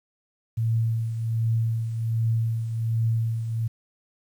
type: tone with tremolo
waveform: sine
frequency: 113.6 Hz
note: A#2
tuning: 44 cents flat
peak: -19 dBFS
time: 0.57-3.68 s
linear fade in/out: 10 ms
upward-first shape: triangle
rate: 1.3 Hz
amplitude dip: 60%
effects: 9-bit